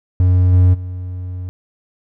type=tone with level steps; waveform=triangle; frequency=90.9 Hz; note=F#2; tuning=30 cents flat; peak=-7 / -5 / -21 dBFS; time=0.2-1.49 s; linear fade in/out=0 ms; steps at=0.52 / 0.73 s; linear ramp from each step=20 ms; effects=none